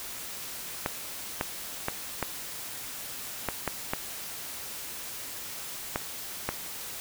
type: clicks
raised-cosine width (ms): 0.5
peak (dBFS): -12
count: 9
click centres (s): 0.861 / 1.411 / 1.884 / 2.227 / 3.487 / 3.677 / 3.935 / 5.959 / 6.49
effects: white hiss -39 dBFS RMS until 7 s